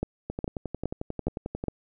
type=two click trains; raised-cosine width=2 ms; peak=-14 / -18 dBFS; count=5 / 16; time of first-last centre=0.03-1.683 / 0.3-1.639 s; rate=2.42 / 11.2 Hz; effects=none